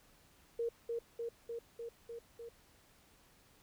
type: tone with echo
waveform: sine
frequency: 466.2 Hz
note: A#4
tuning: in tune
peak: -33 dBFS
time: 0.59-0.69 s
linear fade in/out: 5 ms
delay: 300 ms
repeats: 6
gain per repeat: -2 dB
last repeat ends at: 2.49 s
effects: pink hiss -66 dBFS RMS until 3.62 s